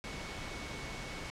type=tone in noise; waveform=sine; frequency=2217 Hz; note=C#7; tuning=in tune; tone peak=-49 dBFS; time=0.04-1.3 s; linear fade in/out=0 ms; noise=pink; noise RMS=-42 dBFS; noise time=0.04-1.3 s; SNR=-10 dB; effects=low-pass 6000 Hz 12 dB/octave